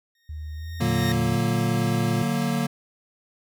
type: tone with exponential growth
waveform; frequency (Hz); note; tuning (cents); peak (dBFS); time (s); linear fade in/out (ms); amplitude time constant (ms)
20% pulse; 1853; A#6; -11; -22; 0.15-1.12; 2; 210
type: tone with pitch glide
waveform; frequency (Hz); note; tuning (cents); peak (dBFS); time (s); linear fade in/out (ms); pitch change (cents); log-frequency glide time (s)
sine; 77 to 83.49; D#2 to E2; -17 to +23; -31; 0.29-1.36; 5; +140; 0.56-0.73
type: chord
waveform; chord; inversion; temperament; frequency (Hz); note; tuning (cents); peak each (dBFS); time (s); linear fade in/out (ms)
square; D augmented; none; equal; 146.83 / 185 / 233.1; D3 / F#3 / A#3; 0 / 0 / 0; -28 / -29 / -26; 0.8-2.67; 10
type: harmonic tone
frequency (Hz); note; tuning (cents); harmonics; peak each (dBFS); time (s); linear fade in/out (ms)
116.54; A#2; 0; 1 / 2 / 3; -25 / -35 / -31; 0.81-2.23; 10
effects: none